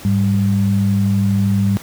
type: tone pair together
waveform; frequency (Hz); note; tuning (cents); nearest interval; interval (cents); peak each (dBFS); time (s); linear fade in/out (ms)
sine; 103.99 / 196.3; G#2 / G3; +3 / +3; major seventh; 1100; -15; 0.05-1.77; 0
effects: pink hiss -36 dBFS RMS until 1.82 s + high-pass 60 Hz 12 dB/octave